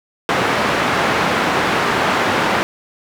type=band-pass noise; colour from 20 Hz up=white; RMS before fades=-17 dBFS; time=0.29-2.63 s; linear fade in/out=0 ms; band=120 to 1600 Hz; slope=12 dB/octave; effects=none